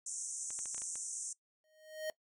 white band-pass noise, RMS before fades -42 dBFS, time 0.06-1.33 s, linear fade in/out 5 ms, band 5900 to 9100 Hz, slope 96 dB/octave
clicks, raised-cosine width 0.3 ms, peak -35 dBFS, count 7, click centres 0.505 / 0.59 / 0.657 / 0.746 / 0.78 / 0.819 / 0.956 s
square tone with exponential growth, 623 Hz, D#5, 2 cents sharp, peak -35 dBFS, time 1.64-2.1 s, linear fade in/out 1 ms, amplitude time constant 99 ms
effects noise-tail reverb RT60 0.1 s tail -20 dB re dry

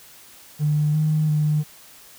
triangle tone with pitch steps, 149.8 / 154.4 / 151.3 Hz, D3 / D#3 / D#3, +35 / -13 / -48 cents, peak -13 dBFS, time 0.59-1.64 s, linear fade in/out 50 ms, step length 350 ms, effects tanh soft clip ceiling -15 dBFS + white hiss -47 dBFS RMS until 2.18 s

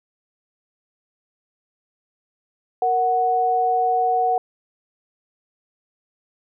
sine tone pair together, 466.2 / 740 Hz, A#4 / F#5, 0 / 0 cents, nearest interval minor sixth, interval 800 cents, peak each -24 / -17 dBFS, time 2.82-4.38 s, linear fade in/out 2 ms, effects none

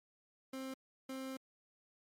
30% pulse tone bursts at uneven times, 264.1 Hz, C4, 16 cents sharp, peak -39 dBFS, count 2, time 0.53-0.74 / 1.09-1.37 s, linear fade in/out 5 ms, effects MP3 64 kbps

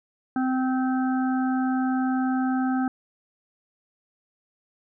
harmonic tone, 258.8 Hz, C4, 19 cents flat, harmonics 1 / 3 / 5 / 6, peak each -22 / -30 / -36 / -36 dBFS, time 0.36-2.88 s, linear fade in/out 2 ms, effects none

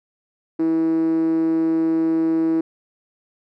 5% pulse tone with band-pass filter, 162.2 Hz, E3, 28 cents flat, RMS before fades -19 dBFS, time 0.59-2.61 s, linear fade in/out 5 ms, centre 320 Hz, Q 9.5, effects none

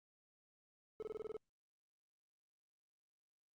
triangle tone bursts, 434.3 Hz, A4, 23 cents flat, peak -39 dBFS, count 8, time 1-1.367 s, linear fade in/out 0 ms, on 24 ms, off 25 ms, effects Opus 32 kbps

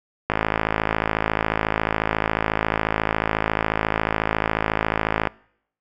click train, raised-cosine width 0.5 ms, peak -4 dBFS, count 270, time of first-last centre 0.3-5.272 s, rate 54.1 Hz, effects noise-tail reverb RT60 0.7 s tail -24 dB re dry

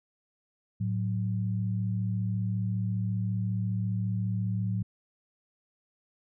sine tone pair together, 109.5 / 184.16 Hz, A2 / F#3, -8 / -8 cents, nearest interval major sixth, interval 900 cents, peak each -28 / -32 dBFS, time 0.8-4.83 s, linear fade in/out 10 ms, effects none

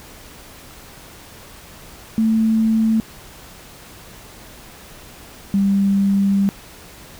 sine tone pair in turn, 221.9 / 197.69 Hz, A3 / G3, +15 / +15 cents, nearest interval major second, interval 200 cents, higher first, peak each -13 dBFS, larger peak neither, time 2.18-3 / 5.54-6.49 s, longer second, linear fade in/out 0 ms, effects pink hiss -41 dBFS RMS until 7.19 s

